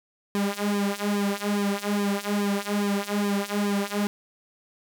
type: tone with flanger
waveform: sawtooth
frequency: 203 Hz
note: G#3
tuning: 39 cents flat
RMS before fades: -26 dBFS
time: 0.35-4.07 s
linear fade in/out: 0 ms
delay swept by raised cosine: 1.4 to 4.9 ms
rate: 2.4 Hz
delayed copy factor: -0.9
effects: none